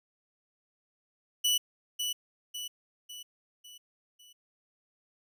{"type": "tone with echo", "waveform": "sawtooth", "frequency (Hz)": 2960, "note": "F#7", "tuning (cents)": 0, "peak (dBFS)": -21, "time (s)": [1.44, 1.58], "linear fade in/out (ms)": 10, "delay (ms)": 550, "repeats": 5, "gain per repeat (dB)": -6, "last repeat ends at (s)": 4.33, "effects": []}